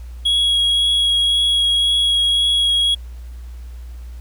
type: tone with vibrato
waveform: triangle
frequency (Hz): 3319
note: G#7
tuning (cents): -2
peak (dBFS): -12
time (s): 0.25-2.95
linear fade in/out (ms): 10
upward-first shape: triangle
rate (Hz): 1.9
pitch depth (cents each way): 12
effects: added 60 Hz sine -30 dBFS peak until 4.2 s + pink hiss -52 dBFS RMS until 4.2 s